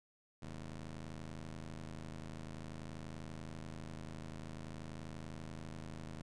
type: ring-modulated tone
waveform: 20% pulse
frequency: 80.5 Hz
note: E2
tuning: 41 cents flat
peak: -37 dBFS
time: 0.42-6.22 s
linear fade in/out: 5 ms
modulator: 66.2 Hz
effects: resampled to 22050 Hz